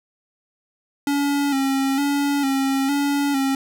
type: tone with vibrato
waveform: square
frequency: 277.2 Hz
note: C#4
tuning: in tune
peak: -19 dBFS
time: 1.07-3.55 s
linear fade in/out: 2 ms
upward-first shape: square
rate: 1.1 Hz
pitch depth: 43 cents each way
effects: none